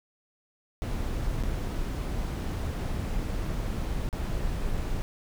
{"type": "noise with dropouts", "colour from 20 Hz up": "brown", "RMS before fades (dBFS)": -30, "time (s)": [0.82, 5.02], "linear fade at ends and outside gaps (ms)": 0, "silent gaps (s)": [[1.428, 1.436], [4.089, 4.128]], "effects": []}